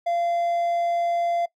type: tone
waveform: triangle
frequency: 688 Hz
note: F5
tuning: 26 cents flat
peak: -19 dBFS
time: 0.06-1.46 s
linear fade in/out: 10 ms
effects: noise-tail reverb RT60 0.1 s tail -20 dB re dry